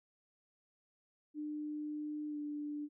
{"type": "tone with pitch glide", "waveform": "sine", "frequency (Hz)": [300.1, 295.1], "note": ["D4", "D4"], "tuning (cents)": [38, 8], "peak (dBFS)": -38, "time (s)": [1.34, 2.89], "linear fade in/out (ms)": 50, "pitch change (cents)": -30, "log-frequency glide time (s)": [2.28, 2.38], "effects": []}